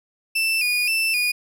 35% pulse tone with vibrato, 2554 Hz, D#7, 45 cents sharp, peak -17 dBFS, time 0.35-1.32 s, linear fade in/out 10 ms, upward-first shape square, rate 1.9 Hz, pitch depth 70 cents each way, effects none

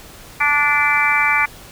harmonic tone, 291.8 Hz, D4, 11 cents flat, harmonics 3 / 4 / 5 / 6 / 7 / 8, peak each -22 / -21 / -22 / -23 / -20 / -17 dBFS, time 0.4-1.46 s, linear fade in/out 10 ms, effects pink hiss -40 dBFS RMS until 1.71 s

